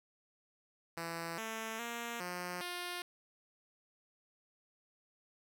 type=tone with pitch steps; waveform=5% pulse; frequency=167 / 222.6 / 235.1 / 178.4 / 354.1 Hz; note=E3 / A3 / A#3 / F3 / F4; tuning=+23 / +20 / +15 / +37 / +24 cents; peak=-28 dBFS; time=0.97-3.02 s; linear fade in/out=2 ms; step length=410 ms; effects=none